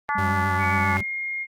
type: harmonic tone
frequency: 288.9 Hz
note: D4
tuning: 28 cents flat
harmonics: 3 / 4 / 5 / 6 / 7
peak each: -25 / -27 / -29 / -31 / -32 dBFS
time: 0.09-0.97 s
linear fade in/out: 0 ms
type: tone with tremolo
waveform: triangle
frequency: 201.3 Hz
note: G3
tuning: 46 cents sharp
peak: -26 dBFS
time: 0.15-1.03 s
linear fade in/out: 5 ms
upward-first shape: sine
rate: 1.8 Hz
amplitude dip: 60%
type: tone with vibrato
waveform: 40% pulse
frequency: 93.7 Hz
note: F#2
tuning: 22 cents sharp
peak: -24 dBFS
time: 0.18-1.01 s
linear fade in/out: 5 ms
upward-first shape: triangle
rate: 7.6 Hz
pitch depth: 57 cents each way
type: tone with pitch glide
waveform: sine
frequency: 2245 to 2135 Hz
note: C#7 to C7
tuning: +21 to +34 cents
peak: -26 dBFS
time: 0.58-1.47 s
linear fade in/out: 50 ms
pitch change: -87 cents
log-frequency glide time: 0.76-0.99 s
effects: Opus 48 kbps